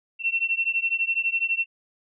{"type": "beating tone pair", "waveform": "sine", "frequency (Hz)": [2702, 2714], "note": ["E7", "E7"], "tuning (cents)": [42, 50], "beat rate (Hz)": 12, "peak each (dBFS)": -25, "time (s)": [0.19, 1.66], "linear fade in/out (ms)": 50, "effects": []}